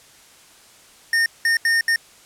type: tone bursts at uneven times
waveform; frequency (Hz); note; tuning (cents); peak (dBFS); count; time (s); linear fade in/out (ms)
square; 1830; A#6; -32; -16; 4; 1.13-1.26 / 1.45-1.57 / 1.65-1.81 / 1.88-1.96; 2
effects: white hiss -49 dBFS RMS until 2.25 s + low-pass 10000 Hz 12 dB/octave